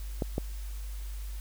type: clicks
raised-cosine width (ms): 2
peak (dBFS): -16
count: 2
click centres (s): 0.222 / 0.381
effects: added 50 Hz sine -35 dBFS peak until 1.4 s + white hiss -52 dBFS RMS until 1.4 s